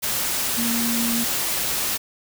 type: tone in noise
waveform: sine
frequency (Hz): 233.1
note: A#3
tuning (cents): 0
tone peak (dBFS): -23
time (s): 0.57-1.25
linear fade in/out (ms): 20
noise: white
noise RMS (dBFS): -24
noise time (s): 0.02-1.98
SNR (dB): -2
effects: none